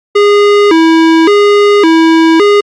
square tone with vibrato, 365.4 Hz, F#4, 22 cents flat, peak -4 dBFS, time 0.15-2.61 s, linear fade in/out 10 ms, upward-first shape square, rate 0.89 Hz, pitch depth 200 cents each way, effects low-pass 4000 Hz 12 dB/octave + Opus 48 kbps

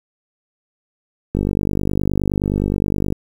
click train, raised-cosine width 3 ms, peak -6 dBFS, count 89, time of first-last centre 1.35-3.124 s, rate 49.6 Hz, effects 7-bit

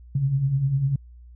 sine beating tone pair, 128.4 / 138.4 Hz, C3 / C#3, -32 / -2 cents, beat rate 10 Hz, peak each -28 / -20 dBFS, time 0.15-0.96 s, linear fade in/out 5 ms, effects added 60 Hz sine -43 dBFS peak until 1.35 s

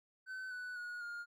triangle tone with pitch steps, 1523 / 1486.5 / 1450.9 / 1416.1 Hz, F#6 / F#6 / F#6 / F6, +50 / +8 / -34 / +24 cents, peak -40 dBFS, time 0.26-1.26 s, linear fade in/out 50 ms, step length 250 ms, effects none

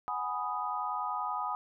sine chord, G# minor seventh, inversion third, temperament equal, 740 / 830.6 / 987.8 / 1244.5 Hz, F#5 / G#5 / B5 / D#6, 0 / 0 / 0 / 0 cents, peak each -40 / -37 / -37 / -35 dBFS, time 0.08-1.55 s, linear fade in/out 0 ms, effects none

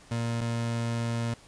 30% pulse tone pair in turn, 116.7 / 116.7 Hz, A#2 / A#2, +2 / +2 cents, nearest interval unison, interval 0 cents, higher neither, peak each -25 dBFS, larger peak neither, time 0.11-0.41 / 0.41-1.34 s, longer second, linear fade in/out 5 ms, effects pink hiss -54 dBFS RMS until 1.47 s + resampled to 22050 Hz

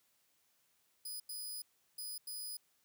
10% pulse tone bursts at uneven times, 4978 Hz, D#8, in tune, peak -35 dBFS, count 4, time 1.05-1.2 / 1.29-1.62 / 1.98-2.18 / 2.27-2.57 s, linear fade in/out 5 ms, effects white hiss -75 dBFS RMS until 2.84 s + high-pass 60 Hz 12 dB/octave

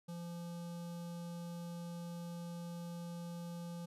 square tone with notch filter, 171.7 Hz, F3, 29 cents flat, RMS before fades -45 dBFS, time 0.08-3.86 s, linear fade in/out 10 ms, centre 2000 Hz, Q 0.97, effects resampled to 32000 Hz

